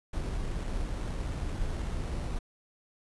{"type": "noise with sample-and-hold", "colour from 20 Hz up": "brown", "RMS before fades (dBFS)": -33, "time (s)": [0.13, 2.39], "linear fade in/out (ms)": 5, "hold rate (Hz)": 4900, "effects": ["resampled to 24000 Hz"]}